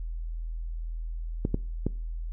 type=clicks; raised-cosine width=3 ms; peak=-13 dBFS; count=3; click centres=1.451 / 1.544 / 1.866 s; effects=noise-tail reverb RT60 0.4 s tail -22 dB re dry + added 41 Hz sine -31 dBFS peak until 2.32 s